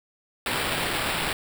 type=noise with sample-and-hold; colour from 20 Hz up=violet; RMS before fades=-27 dBFS; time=0.46-1.33 s; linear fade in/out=2 ms; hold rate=6300 Hz; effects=none